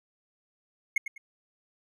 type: tone with echo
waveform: triangle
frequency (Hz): 2163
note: C#7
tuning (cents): -43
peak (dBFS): -19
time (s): 0.96-0.98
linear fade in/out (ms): 5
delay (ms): 100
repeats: 2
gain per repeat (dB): -11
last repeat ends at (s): 1.18
effects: none